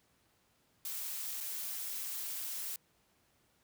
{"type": "noise with dropouts", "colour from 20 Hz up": "blue", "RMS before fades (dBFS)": -40, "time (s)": [0.85, 2.76], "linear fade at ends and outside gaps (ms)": 1, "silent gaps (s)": [1.404, 1.408], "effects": ["pink hiss -72 dBFS RMS until 3.63 s", "high-pass 60 Hz 12 dB/octave"]}